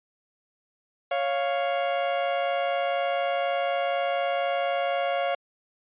40% pulse tone pair together, 554.4 / 698.5 Hz, C#5 / F5, 0 / 0 cents, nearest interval major third, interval 400 cents, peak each -26 dBFS, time 1.11-5.35 s, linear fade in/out 5 ms, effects resampled to 8000 Hz

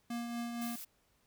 square tone with tremolo, 236.2 Hz, A#3, 23 cents sharp, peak -36 dBFS, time 0.1-0.76 s, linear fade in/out 5 ms, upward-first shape triangle, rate 4.2 Hz, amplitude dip 40%
blue noise, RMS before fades -46 dBFS, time 0.61-0.85 s, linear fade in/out 10 ms
effects pink hiss -73 dBFS RMS until 1.26 s

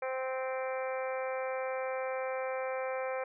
harmonic tone, 260.7 Hz, C4, 6 cents flat, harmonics 2 / 3 / 4 / 5 / 6 / 7 / 8 / 9, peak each -34 / -41 / -44 / -45 / -47 / -49 / -49 / -46 dBFS, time 0.02-3.24 s, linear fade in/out 5 ms, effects none

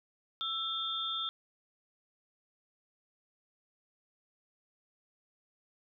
sine tone cluster, 1331 / 3265 / 3561 Hz, E6 / G#7 / A7, +16 / -30 / +20 cents, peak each -39 / -39 / -35 dBFS, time 0.41-1.29 s, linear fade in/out 0 ms, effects none

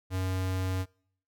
square tone, 93.4 Hz, F#2, 17 cents sharp, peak -29 dBFS, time 0.1-0.86 s, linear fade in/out 50 ms, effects noise-tail reverb RT60 0.6 s tail -25 dB re dry

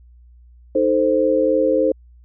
sine chord, A diminished, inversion second, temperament equal, 311.1 / 440 / 523.3 Hz, Eb4 / A4 / C5, 0 / 0 / 0 cents, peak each -20 / -20 / -16 dBFS, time 0.75-1.92 s, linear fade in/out 5 ms, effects added 60 Hz sine -44 dBFS peak until 2.24 s

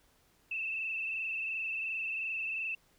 sine tone with frequency modulation, 2637 Hz, E7, in tune, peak -33 dBFS, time 0.51-2.75 s, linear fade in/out 5 ms, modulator 22.8 Hz, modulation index 3.3, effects pink hiss -68 dBFS RMS until 2.98 s

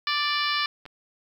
harmonic tone, 587.3 Hz, D5, in tune, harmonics 2 / 3 / 4 / 5 / 6 / 7 / 8 / 9, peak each -28 / -30 / -31 / -32 / -33 / -33 / -34 / -35 dBFS, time 0.07-0.66 s, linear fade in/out 2 ms
clicks, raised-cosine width 0.3 ms, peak -27 dBFS, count 2, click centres 0.855 / 0.862 s
effects 9-bit

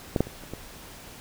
clicks, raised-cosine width 2 ms, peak -9 / -7 / -25 / -30 / -21 dBFS, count 5, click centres 0.162 / 0.206 / 0.27 / 0.437 / 0.536 s, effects pink hiss -45 dBFS RMS until 1.2 s

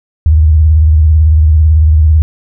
sine tone with vibrato, 77.78 Hz, D#2, in tune, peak -3 dBFS, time 0.26-2.22 s, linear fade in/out 0 ms, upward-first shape triangle, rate 18 Hz, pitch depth 130 cents each way, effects none

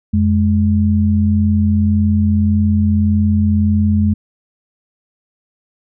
sine tone pair together, 88.34 / 210.1 Hz, F2 / G#3, +20 / +20 cents, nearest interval octave + minor third, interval 1500 cents, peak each -13 dBFS, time 0.13-4.14 s, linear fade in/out 10 ms, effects none

